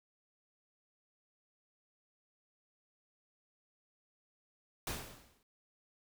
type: noise with exponential decay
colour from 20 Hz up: pink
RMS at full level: -36 dBFS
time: 4.87-5.43 s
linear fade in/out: 2 ms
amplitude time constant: 120 ms
effects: none